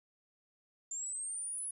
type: linear sweep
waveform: sine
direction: up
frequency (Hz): 7180 to 10390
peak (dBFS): -37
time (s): 0.91-1.71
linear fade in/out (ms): 5
effects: 13-bit